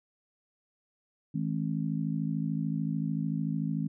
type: harmonic tone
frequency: 53.5 Hz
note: A1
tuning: 48 cents flat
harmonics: 3 / 4 / 5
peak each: -31 / -33 / -35 dBFS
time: 1.34-3.88 s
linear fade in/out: 10 ms
effects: none